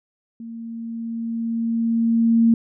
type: tone with level ramp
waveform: sine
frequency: 229.4 Hz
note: A#3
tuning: 28 cents flat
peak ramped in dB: -32 to -11 dBFS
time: 0.4-2.54 s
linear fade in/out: 2 ms
effects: none